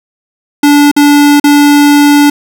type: tone with dropouts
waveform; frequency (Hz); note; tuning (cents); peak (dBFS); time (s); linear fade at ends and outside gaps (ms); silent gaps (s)
square; 290; D4; -22; -3; 0.63-2.3; 5; 0.915-0.964 / 1.399-1.44
effects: none